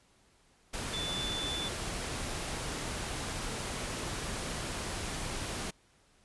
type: tone in noise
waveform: sine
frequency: 3500 Hz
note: A7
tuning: 10 cents flat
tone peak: -35 dBFS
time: 0.93-1.69 s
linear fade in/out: 10 ms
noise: pink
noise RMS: -37 dBFS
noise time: 0.73-5.71 s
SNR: -1 dB
effects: pink hiss -66 dBFS RMS until 6.24 s + resampled to 24000 Hz